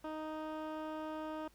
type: tone with low-pass filter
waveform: 15% pulse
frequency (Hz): 311.1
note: D#4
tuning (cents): 0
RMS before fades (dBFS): -42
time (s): 0.04-1.48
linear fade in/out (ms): 5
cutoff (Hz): 2000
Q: 0.55
effects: added 50 Hz sine -67 dBFS peak until 1.54 s + pink hiss -68 dBFS RMS until 1.54 s